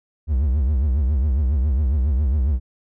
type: tone with vibrato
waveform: triangle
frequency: 69.1 Hz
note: C#2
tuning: 5 cents flat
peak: -14 dBFS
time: 0.27-2.6 s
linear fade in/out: 50 ms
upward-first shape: triangle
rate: 7.3 Hz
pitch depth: 250 cents each way
effects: none